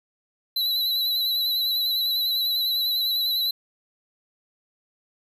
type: tone with vibrato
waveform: square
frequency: 3983 Hz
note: B7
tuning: 14 cents sharp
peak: -22 dBFS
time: 0.56-3.51 s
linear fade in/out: 5 ms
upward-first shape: square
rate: 10 Hz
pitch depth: 30 cents each way
effects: none